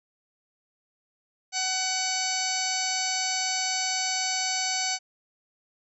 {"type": "harmonic tone with a mistuned harmonic", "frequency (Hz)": 752, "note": "F#5", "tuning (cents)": 28, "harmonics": [1, 2, 3, 4, 5, 6, 7, 8, 9, 10], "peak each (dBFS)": [-33, -38, -34, -38, -40, -31, -38, -31, -42, -36], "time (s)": [1.52, 4.99], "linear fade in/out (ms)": 50, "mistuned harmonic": 4, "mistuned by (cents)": -17, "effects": []}